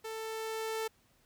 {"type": "tone with level ramp", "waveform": "sawtooth", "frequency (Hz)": 443, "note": "A4", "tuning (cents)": 12, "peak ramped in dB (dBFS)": [-35, -29], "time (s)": [0.04, 0.88], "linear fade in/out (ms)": 10, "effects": ["pink hiss -69 dBFS RMS until 1.25 s"]}